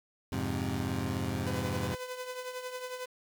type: chord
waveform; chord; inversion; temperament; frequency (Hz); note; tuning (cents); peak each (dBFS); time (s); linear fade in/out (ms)
20% pulse; F minor; none; equal; 87.31 / 103.83 / 130.81; F2 / Ab2 / C3; 0 / 0 / 0; -31; 0.32-1.95; 5
type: tone with tremolo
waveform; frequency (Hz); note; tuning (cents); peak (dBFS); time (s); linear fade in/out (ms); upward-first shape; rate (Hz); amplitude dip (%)
sawtooth; 504; B4; +35; -31; 1.46-3.06; 10; triangle; 11; 65
effects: 9-bit